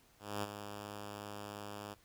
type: tone with ADSR envelope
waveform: 5% pulse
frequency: 103 Hz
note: G#2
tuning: 14 cents flat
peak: -24 dBFS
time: 0.19-1.95 s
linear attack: 240 ms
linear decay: 26 ms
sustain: -9 dB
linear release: 24 ms
effects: pink hiss -67 dBFS RMS until 2.04 s